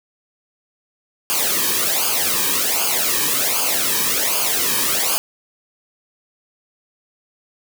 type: noise with flanger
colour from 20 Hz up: white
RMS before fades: -19 dBFS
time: 1.3-5.18 s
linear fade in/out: 0 ms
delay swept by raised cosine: 0.52 to 1.47 ms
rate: 1.3 Hz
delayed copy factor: -0.8
effects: none